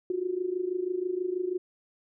sine tone with amplitude modulation, 363.9 Hz, F#4, 29 cents flat, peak -24 dBFS, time 0.1-1.58 s, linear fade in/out 2 ms, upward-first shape sine, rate 26.2 Hz, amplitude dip 80%, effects none

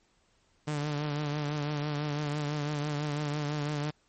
sawtooth tone with vibrato, 147.9 Hz, D3, 13 cents sharp, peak -26 dBFS, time 0.67-3.91 s, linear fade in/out 10 ms, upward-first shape triangle, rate 6 Hz, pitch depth 52 cents each way, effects pink hiss -69 dBFS RMS until 4.08 s + MP3 32 kbps

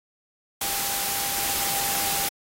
sine tone in noise, 795 Hz, G5, 24 cents sharp, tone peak -34 dBFS, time 0.61-2.29 s, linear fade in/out 5 ms, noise white, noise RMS -26 dBFS, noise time 0.61-2.29 s, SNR -11 dB, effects AAC 48 kbps

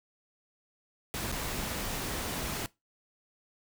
pink noise with dropouts, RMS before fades -35 dBFS, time 1.14-2.66 s, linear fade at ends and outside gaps 0 ms, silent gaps 1.317-1.324 s, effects noise-tail reverb RT60 0.2 s tail -20 dB re dry

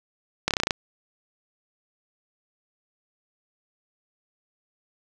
slowing click train, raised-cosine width 0.2 ms, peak -4 dBFS, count 8, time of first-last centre 0.48-0.708 s, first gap 28 ms, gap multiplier 1.05, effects none

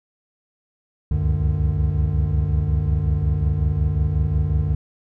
triangle tone cluster, 68.4 / 73.9 / 94.2 / 149 Hz, C#2 / D2 / F#2 / D3, -23 / +11 / +32 / +25 cents, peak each -21 dBFS, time 1.11-4.75 s, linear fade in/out 5 ms, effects none

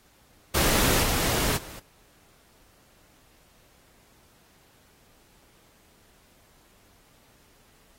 pink noise with level steps, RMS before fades -23 / -26 / -43 dBFS, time 0.54-1.8 s, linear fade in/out 10 ms, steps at 1.02 / 1.56 s, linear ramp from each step 20 ms, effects pink hiss -60 dBFS RMS until 7.98 s + AAC 48 kbps

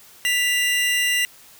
45% pulse tone pair together, 1975.7 / 2794 Hz, B6 / F7, 0 / 0 cents, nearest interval tritone, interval 600 cents, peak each -21 dBFS, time 0.25-1.25 s, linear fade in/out 0 ms, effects white hiss -48 dBFS RMS until 1.59 s

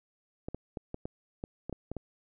clicks, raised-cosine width 2 ms, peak -23 dBFS, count 10, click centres 0.485 / 0.546 / 0.772 / 0.944 / 1.055 / 1.439 / 1.696 / 1.727 / 1.916 / 1.967 s, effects none

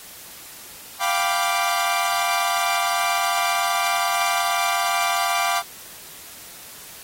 sawtooth chord, G dominant seventh, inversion third, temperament equal, 698.5 / 784 / 987.8 / 1174.7 Hz, F5 / G5 / B5 / D6, 0 / 0 / 0 / 0 cents, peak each -20 / -22 / -25 / -20 dBFS, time 0.99-5.63 s, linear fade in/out 50 ms, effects white hiss -41 dBFS RMS until 7.03 s + AAC 48 kbps

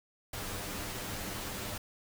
pink noise with comb filter, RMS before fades -39 dBFS, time 0.33-1.78 s, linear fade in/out 5 ms, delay 10 ms, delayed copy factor +0.6, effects none

